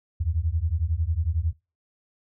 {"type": "beating tone pair", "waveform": "sine", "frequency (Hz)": [76.4, 87.4], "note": ["D#2", "F2"], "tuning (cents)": [-31, 2], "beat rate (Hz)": 11, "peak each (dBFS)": -25, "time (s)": [0.2, 1.53], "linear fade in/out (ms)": 10, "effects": ["noise-tail reverb RT60 0.3 s tail -25 dB re dry"]}